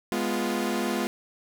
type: chord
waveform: sawtooth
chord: F diminished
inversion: first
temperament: equal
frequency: 207.7 / 246.9 / 349.2 Hz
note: Ab3 / Cb4 / F4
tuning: 0 / 0 / 0 cents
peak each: -26 dBFS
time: 0.12-1.07 s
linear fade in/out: 0 ms
effects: none